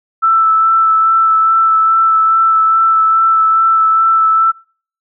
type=tone with vibrato; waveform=sine; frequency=1322 Hz; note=E6; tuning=5 cents sharp; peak=-7 dBFS; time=0.22-4.52 s; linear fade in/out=20 ms; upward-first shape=sine; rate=2.4 Hz; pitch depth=13 cents each way; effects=noise-tail reverb RT60 0.5 s tail -26 dB re dry

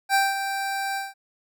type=tone with ADSR envelope; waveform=25% pulse; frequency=784 Hz; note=G5; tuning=in tune; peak=-13 dBFS; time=0.09-1.14 s; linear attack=53 ms; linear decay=200 ms; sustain=-9 dB; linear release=180 ms; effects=none

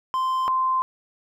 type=tone pair in turn; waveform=triangle / sine; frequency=1040 / 1040 Hz; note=C6 / C6; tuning=-11 / -11 cents; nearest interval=unison; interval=0 cents; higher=neither; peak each=-19 dBFS; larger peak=neither; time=0.14-0.48 / 0.48-0.82 s; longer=neither; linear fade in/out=0 ms; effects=none

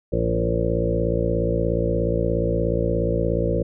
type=harmonic tone with a mistuned harmonic; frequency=56.9 Hz; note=A#1; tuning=41 cents flat; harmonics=1 / 2 / 3 / 4 / 5 / 6 / 8 / 9 / 10; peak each=-26 / -27 / -27 / -33 / -34 / -28 / -27 / -26 / -29 dBFS; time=0.12-3.63 s; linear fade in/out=10 ms; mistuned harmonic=2; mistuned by=-29 cents; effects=none

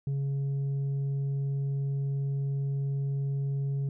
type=tone with tanh clipping; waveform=sine; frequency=138.59 Hz; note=C#3; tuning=in tune; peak=-28 dBFS; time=0.07-3.89 s; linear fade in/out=2 ms; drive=3 dB; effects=none

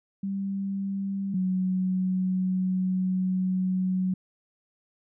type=tone pair in turn; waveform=sine; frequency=196 / 185.64 Hz; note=G3 / F#3; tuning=0 / +6 cents; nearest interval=minor second; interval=94 cents; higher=first; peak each=-27 / -23 dBFS; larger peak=second; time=0.23-1.34 / 1.34-4.14 s; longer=second; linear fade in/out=5 ms; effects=none

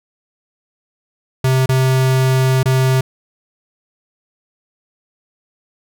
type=tone with dropouts; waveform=square; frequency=130.81 Hz; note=C3; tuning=in tune; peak=-12 dBFS; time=1.44-3.01 s; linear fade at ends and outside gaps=5 ms; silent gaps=1.66-1.691 / 2.631-2.656 s; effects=none

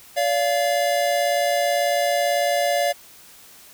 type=tone pair together; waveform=square; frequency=574.9 / 693 Hz; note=D5 / F5; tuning=-37 / -14 cents; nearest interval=minor third; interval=323 cents; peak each=-22 dBFS; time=0.16-2.93 s; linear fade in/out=20 ms; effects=white hiss -47 dBFS RMS until 3.73 s

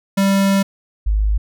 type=tone pair in turn; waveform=square / sine; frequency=196 / 51.91 Hz; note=G3 / G#1; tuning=0 / 0 cents; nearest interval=octave + major seventh; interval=2300 cents; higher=first; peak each=-13 dBFS; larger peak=neither; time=0.17-0.63 / 1.06-1.38 s; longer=first; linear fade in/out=10 ms; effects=none

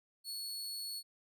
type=tone; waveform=sawtooth; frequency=4393 Hz; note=C#8; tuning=16 cents flat; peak=-37 dBFS; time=0.24-1.03 s; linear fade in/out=50 ms; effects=none

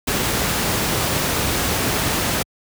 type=noise; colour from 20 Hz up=pink; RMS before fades=-20 dBFS; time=0.07-2.43 s; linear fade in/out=10 ms; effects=high-pass 60 Hz 12 dB/octave

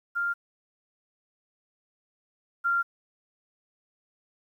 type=tone pair in turn; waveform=sine; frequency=1396.9 / 1386.4 Hz; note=F6 / F6; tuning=0 / -13 cents; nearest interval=unison; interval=13 cents; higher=first; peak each=-25 / -22 dBFS; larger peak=second; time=0.15-0.34 / 2.64-2.83 s; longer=neither; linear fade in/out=20 ms; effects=10-bit

